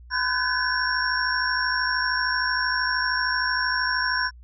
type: tone cluster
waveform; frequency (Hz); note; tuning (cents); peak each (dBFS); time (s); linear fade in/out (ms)
sine; 1011 / 1494 / 1547 / 1701 / 5520; B5 / F#6 / G6 / G#6 / F8; +40 / +16 / -23 / +41 / -21; -28; 0.1-4.31; 50
effects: added 60 Hz sine -43 dBFS peak until 4.43 s